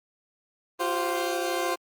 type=chord; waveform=20% pulse; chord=F suspended second; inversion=none; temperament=equal with one note detuned; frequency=349.2 / 382.4 / 523.3 Hz; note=F4 / G4 / C5; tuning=0 / -43 / 0 cents; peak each=-24 / -28 / -25 dBFS; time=0.79-1.76 s; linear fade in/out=20 ms; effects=Opus 32 kbps